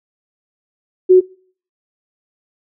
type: tone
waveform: sine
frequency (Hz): 369.3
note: F#4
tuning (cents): -3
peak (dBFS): -4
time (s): 1.09-1.21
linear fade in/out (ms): 20
effects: noise-tail reverb RT60 0.5 s tail -24 dB re dry